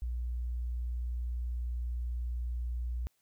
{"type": "tone", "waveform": "sine", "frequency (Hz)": 60.1, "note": "B1", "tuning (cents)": -46, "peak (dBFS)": -32, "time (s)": [0.02, 3.07], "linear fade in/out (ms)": 0, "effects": ["white hiss -75 dBFS RMS until 3.21 s"]}